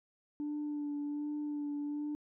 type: tone with vibrato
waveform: sine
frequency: 293.7 Hz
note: D4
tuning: in tune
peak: -33 dBFS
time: 0.4-2.15 s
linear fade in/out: 0 ms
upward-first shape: sine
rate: 1.3 Hz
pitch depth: 20 cents each way
effects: tanh soft clip ceiling -32 dBFS